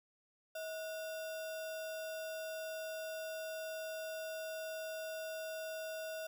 sine tone with sample-and-hold, 639 Hz, D#5, 46 cents sharp, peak -40 dBFS, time 0.55-6.27 s, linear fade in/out 5 ms, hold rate 2100 Hz, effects none

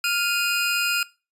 25% pulse tone pair together, 1402.1 / 2489 Hz, F6 / D#7, +6 / 0 cents, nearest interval minor seventh, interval 994 cents, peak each -20 dBFS, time 0.04-1.03 s, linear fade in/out 2 ms, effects noise-tail reverb RT60 0.3 s tail -21 dB re dry + resampled to 32000 Hz

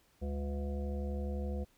harmonic tone with a mistuned harmonic, 71.7 Hz, D2, 41 cents flat, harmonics 1 / 3 / 5 / 7 / 9 / 10, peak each -35 / -41 / -48 / -44 / -54 / -53 dBFS, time 0.21-1.65 s, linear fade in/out 20 ms, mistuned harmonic 3, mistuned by -94 cents, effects pink hiss -69 dBFS RMS until 1.77 s

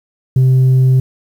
sine tone, 130 Hz, C3, 11 cents flat, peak -4 dBFS, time 0.36-1 s, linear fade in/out 5 ms, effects tanh soft clip ceiling -6 dBFS + 7-bit

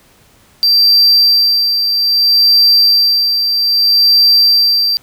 triangle tone with tremolo, 4699 Hz, D8, in tune, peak -4 dBFS, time 0.63-4.97 s, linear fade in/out 0 ms, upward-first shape sine, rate 0.62 Hz, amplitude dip 50%, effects pink hiss -48 dBFS RMS until 5.02 s

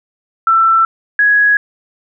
sine tone pair in turn, 1336 / 1668.4 Hz, E6 / G#6, +23 / +7 cents, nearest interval major third, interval 384 cents, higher second, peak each -7 dBFS, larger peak neither, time 0.47-0.85 / 1.19-1.57 s, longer neither, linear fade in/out 2 ms, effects none

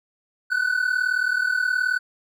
triangle tone pair together, 1475.2 / 1514 Hz, F#6 / F#6, -6 / +39 cents, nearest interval unison, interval 45 cents, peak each -21 dBFS, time 0.5-1.99 s, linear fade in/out 20 ms, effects none

